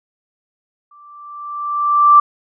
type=tone with exponential growth; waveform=sine; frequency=1173 Hz; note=D6; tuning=2 cents flat; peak=-3 dBFS; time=0.91-2.2 s; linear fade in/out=5 ms; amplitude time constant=280 ms; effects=none